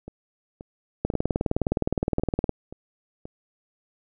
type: two click trains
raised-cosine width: 2 ms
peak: -9 / -24 dBFS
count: 29 / 7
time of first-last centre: 1.05-2.493 / 0.08-3.255 s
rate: 19.4 / 1.89 Hz
effects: none